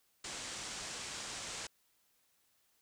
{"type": "low-pass noise", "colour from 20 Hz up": "white", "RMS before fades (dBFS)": -44, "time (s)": [0.24, 1.67], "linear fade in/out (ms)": 5, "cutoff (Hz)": 8400, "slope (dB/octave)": 48, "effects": ["white hiss -74 dBFS RMS until 2.81 s"]}